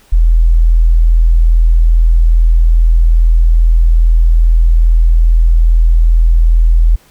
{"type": "tone", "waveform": "sine", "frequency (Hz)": 41.2, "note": "E1", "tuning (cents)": 0, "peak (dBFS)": -4, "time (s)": [0.12, 6.96], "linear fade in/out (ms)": 10, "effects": ["pink hiss -47 dBFS RMS until 7.1 s"]}